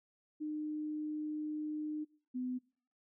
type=tone pair in turn; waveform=sine; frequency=304.2 / 252.4 Hz; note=D#4 / B3; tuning=-39 / +38 cents; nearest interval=minor third; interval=323 cents; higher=first; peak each=-36 / -35 dBFS; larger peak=second; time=0.4-2.05 / 2.34-2.59 s; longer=first; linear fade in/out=20 ms; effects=noise-tail reverb RT60 0.5 s tail -23 dB re dry